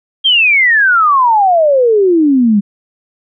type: exponential sweep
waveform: sine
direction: down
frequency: 3253 to 196 Hz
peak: -6 dBFS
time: 0.24-2.61 s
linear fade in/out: 20 ms
effects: none